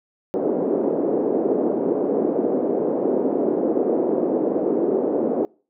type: band-pass noise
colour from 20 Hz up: white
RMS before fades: -21 dBFS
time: 0.34-5.45 s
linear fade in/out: 0 ms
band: 260 to 480 Hz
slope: 24 dB/octave
effects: noise-tail reverb RT60 0.4 s tail -26 dB re dry